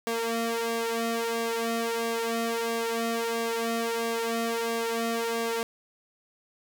sawtooth tone with flanger, 230 Hz, A#3, 23 cents flat, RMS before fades -29 dBFS, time 0.07-5.63 s, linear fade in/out 0 ms, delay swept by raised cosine 1.8 to 2.78 ms, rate 1.5 Hz, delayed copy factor +0.95, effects none

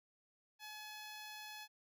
10% pulse tone, 851 Hz, G#5, 42 cents sharp, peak -40 dBFS, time 0.59-1.68 s, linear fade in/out 50 ms, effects none

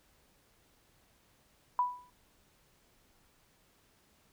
sine tone with exponential decay, 987.8 Hz, B5, in tune, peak -23 dBFS, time 1.79-2.1 s, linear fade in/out 1 ms, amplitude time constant 66 ms, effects pink hiss -68 dBFS RMS until 4.32 s

